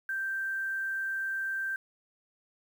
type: tone with quantisation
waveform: sine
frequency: 1568 Hz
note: G6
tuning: in tune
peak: -30 dBFS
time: 0.09-1.76 s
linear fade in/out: 2 ms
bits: 9
effects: none